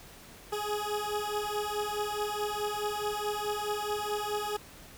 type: beating tone pair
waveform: 20% pulse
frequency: 415.3 / 420 Hz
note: G#4 / G#4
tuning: 0 / +19 cents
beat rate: 4.7 Hz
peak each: -29 / -29 dBFS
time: 0.52-4.57 s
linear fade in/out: 10 ms
effects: pink hiss -51 dBFS RMS until 4.97 s